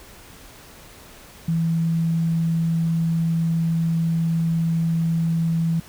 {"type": "tone", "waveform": "sine", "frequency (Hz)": 164.81, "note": "E3", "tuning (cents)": 0, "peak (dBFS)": -18, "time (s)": [1.48, 5.8], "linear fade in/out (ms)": 5, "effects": ["pink hiss -45 dBFS RMS until 5.88 s"]}